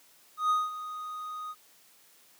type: tone with ADSR envelope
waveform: triangle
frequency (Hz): 1244.5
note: D#6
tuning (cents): 0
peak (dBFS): -20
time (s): 0.37-1.55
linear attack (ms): 130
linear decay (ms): 200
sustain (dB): -14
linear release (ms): 44
effects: white hiss -60 dBFS RMS until 2.39 s + high-pass 150 Hz 12 dB/octave